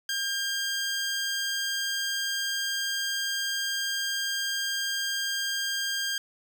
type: tone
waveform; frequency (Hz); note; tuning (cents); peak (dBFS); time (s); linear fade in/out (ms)
15% pulse; 1603; G6; +38; -21; 0.09-6.18; 2
effects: none